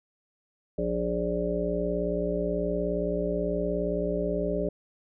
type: harmonic tone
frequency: 58.9 Hz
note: A#1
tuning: 19 cents sharp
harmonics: 1 / 3 / 5 / 7 / 9 / 10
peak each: -35 / -32 / -35 / -31 / -35 / -31 dBFS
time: 0.78-4.69 s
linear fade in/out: 5 ms
effects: none